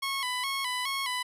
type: tone with vibrato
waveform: 15% pulse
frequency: 1044 Hz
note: C6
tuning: 4 cents flat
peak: -23 dBFS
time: 0.02-1.23 s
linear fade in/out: 10 ms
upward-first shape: square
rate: 2.4 Hz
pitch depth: 80 cents each way
effects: resampled to 32000 Hz